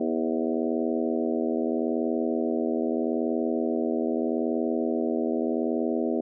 harmonic tone with a mistuned harmonic, 80.8 Hz, E2, 34 cents flat, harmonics 3 / 4 / 5 / 6 / 7 / 8 / 9, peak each -28 / -29 / -30 / -35 / -36 / -34 / -41 dBFS, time 0-6.21 s, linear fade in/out 5 ms, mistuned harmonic 6, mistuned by +45 cents, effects none

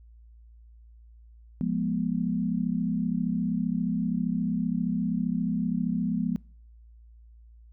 sine chord, F diminished, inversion none, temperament equal with one note detuned, 174.61 / 207.7 / 242.7 Hz, F3 / Ab3 / Cb4, 0 / 0 / -30 cents, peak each -29 dBFS, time 1.61-6.36 s, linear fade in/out 0 ms, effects noise-tail reverb RT60 0.5 s tail -25 dB re dry + added 57 Hz sine -49 dBFS peak until 7.72 s

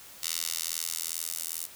10% pulse tone with high-pass filter sweep, 82.4 Hz, E2, in tune, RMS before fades -34 dBFS, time 0.22-1.67 s, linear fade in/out 20 ms, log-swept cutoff 4800 to 9100 Hz, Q 0.84, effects white hiss -49 dBFS RMS until 1.75 s

